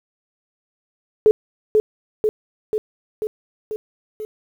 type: tone with echo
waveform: sine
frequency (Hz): 429.6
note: A4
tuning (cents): -41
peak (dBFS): -8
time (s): 1.26-1.31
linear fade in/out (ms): 0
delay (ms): 490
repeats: 6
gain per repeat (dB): -3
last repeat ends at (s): 4.25
effects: 8-bit